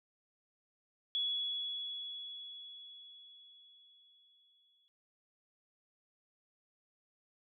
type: tone with exponential decay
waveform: sine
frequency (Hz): 3378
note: G#7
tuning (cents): +29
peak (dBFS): -31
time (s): 1.15-4.88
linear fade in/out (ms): 0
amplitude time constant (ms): 810
effects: none